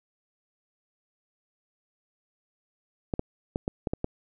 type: clicks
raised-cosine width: 2 ms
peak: -14 dBFS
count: 7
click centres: 3.138 / 3.194 / 3.559 / 3.679 / 3.872 / 3.935 / 4.044 s
effects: none